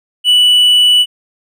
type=tone; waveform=triangle; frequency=2960 Hz; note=F#7; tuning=in tune; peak=-4 dBFS; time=0.24-1.06 s; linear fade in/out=50 ms; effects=none